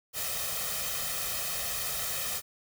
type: noise with comb filter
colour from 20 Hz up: white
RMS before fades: -33 dBFS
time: 0.13-2.42 s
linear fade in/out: 50 ms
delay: 1.6 ms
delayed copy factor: +0.75
effects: none